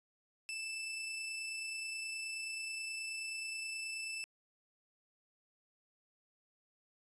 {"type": "tone with amplitude modulation", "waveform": "sawtooth", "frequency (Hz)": 2642, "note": "E7", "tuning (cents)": 3, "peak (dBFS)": -35, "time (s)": [0.49, 4.24], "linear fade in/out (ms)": 0, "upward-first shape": "sine", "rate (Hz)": 29.4, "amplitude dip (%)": 25, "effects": ["resampled to 24000 Hz"]}